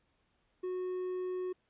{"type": "tone", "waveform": "triangle", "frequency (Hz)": 366.5, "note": "F#4", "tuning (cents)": -16, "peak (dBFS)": -32, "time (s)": [0.63, 1.53], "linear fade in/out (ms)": 10, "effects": ["pink hiss -75 dBFS RMS until 1.69 s", "resampled to 8000 Hz"]}